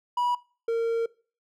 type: tone pair in turn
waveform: triangle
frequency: 974 / 459.7 Hz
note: B5 / A#4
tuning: -24 / -24 cents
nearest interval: octave + minor second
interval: 1300 cents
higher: first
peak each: -21 dBFS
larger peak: neither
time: 0.17-0.35 / 0.68-1.06 s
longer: second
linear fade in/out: 5 ms
effects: noise-tail reverb RT60 0.4 s tail -22 dB re dry